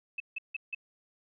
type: tone bursts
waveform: sine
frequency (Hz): 2617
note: E7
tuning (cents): -13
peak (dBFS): -32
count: 4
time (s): 0.18-0.748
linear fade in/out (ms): 5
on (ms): 22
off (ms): 160
effects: none